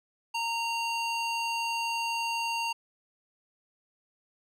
square tone with band-pass filter, 924 Hz, A#5, 16 cents flat, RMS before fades -31 dBFS, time 0.34-2.73 s, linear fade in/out 10 ms, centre 3000 Hz, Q 0.74, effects none

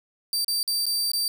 sawtooth tone with dropouts, 4661 Hz, D8, 14 cents flat, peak -20 dBFS, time 0.33-1.28 s, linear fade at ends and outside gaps 1 ms, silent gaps 0.446-0.481 / 0.63-0.677 / 0.856-0.865 / 1.117-1.134 s, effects 9-bit

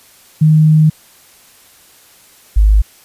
sine tone pair in turn, 155.4 / 51.86 Hz, D#3 / G#1, -2 / -2 cents, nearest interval octave + perfect fifth, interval 1900 cents, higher first, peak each -5 dBFS, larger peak neither, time 0.41-0.9 / 2.56-2.82 s, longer first, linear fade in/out 10 ms, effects white hiss -45 dBFS RMS until 3.04 s + resampled to 32000 Hz

